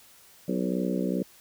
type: harmonic tone with a mistuned harmonic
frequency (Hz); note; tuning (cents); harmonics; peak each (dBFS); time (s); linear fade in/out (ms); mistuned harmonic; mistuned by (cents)
62.3; B1; +16; 3 / 4 / 5 / 6 / 7 / 8 / 9; -29 / -31 / -33 / -35 / -36 / -37 / -38; 0.48-1.23; 5; 8; +27
effects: white hiss -55 dBFS RMS until 1.4 s